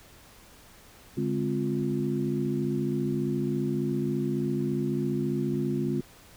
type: tone cluster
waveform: sine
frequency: 143.6 / 207 / 261.7 / 350.8 Hz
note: D3 / G#3 / C4 / F4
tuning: -39 / -5 / 0 / +8 cents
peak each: -31 dBFS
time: 1.17-6.01 s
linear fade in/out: 5 ms
effects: pink hiss -53 dBFS RMS until 6.36 s